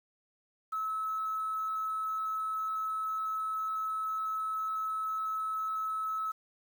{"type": "tone with quantisation", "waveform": "sine", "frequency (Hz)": 1297, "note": "E6", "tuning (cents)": -28, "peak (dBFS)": -31, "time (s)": [0.72, 6.32], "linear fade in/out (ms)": 10, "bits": 9, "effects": []}